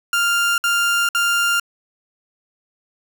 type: tone bursts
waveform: 30% pulse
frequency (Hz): 1396.9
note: F6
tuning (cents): 0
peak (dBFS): -13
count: 3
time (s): 0.13-1.598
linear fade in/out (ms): 2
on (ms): 450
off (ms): 59
effects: none